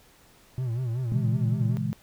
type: tone with vibrato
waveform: triangle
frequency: 121.6 Hz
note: B2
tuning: 26 cents flat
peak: -24 dBFS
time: 0.58-1.77 s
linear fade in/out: 0 ms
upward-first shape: sine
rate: 5.3 Hz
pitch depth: 130 cents each way
type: chord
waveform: sine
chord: A# half-diminished seventh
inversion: none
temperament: equal with one note detuned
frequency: 116.54 / 138.59 / 162.92 / 207.7 Hz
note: A#2 / C#3 / E3 / G#3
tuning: 0 / 0 / -20 / 0 cents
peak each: -31 dBFS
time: 1.12-1.93 s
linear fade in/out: 0 ms
effects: pink hiss -57 dBFS RMS until 2.02 s